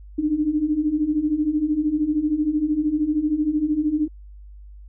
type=beating tone pair; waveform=sine; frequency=293.7 / 306.7 Hz; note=D4 / D#4; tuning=0 / -25 cents; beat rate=13 Hz; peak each=-24 / -20 dBFS; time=0.18-4.08 s; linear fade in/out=10 ms; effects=added 50 Hz sine -39 dBFS peak until 4.88 s